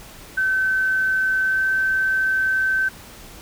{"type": "tone with pitch glide", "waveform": "sine", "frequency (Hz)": [1533, 1542.8], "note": ["G6", "G6"], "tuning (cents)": [-39, -28], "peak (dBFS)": -17, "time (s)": [0.37, 2.89], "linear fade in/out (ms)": 10, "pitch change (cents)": 11, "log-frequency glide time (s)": [1.41, 1.62], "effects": ["added 50 Hz sine -50 dBFS peak until 3.41 s", "pink hiss -42 dBFS RMS until 3.41 s"]}